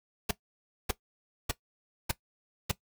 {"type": "noise bursts", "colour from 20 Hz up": "pink", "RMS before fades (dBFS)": -28, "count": 5, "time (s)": [0.29, 2.715], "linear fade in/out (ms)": 5, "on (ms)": 21, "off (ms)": 580, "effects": ["noise-tail reverb RT60 0.1 s tail -17 dB re dry"]}